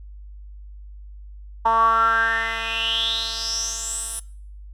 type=tone with band-pass filter sweep; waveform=10% pulse; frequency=226.1 Hz; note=A3; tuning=47 cents sharp; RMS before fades=-22 dBFS; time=1.65-4.2 s; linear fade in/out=10 ms; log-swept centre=950 to 10000 Hz; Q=8.2; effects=noise-tail reverb RT60 0.6 s tail -23 dB re dry + added 50 Hz sine -37 dBFS peak until 4.73 s